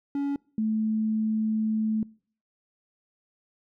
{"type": "tone pair in turn", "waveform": ["triangle", "sine"], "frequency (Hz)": [281.8, 218.1], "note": ["C#4", "A3"], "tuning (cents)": [29, -15], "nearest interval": "major third", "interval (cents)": 444, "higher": "first", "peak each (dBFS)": -23, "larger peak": "neither", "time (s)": [[0.15, 0.36], [0.58, 2.03]], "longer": "second", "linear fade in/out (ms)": 2, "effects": ["noise-tail reverb RT60 0.5 s tail -25 dB re dry"]}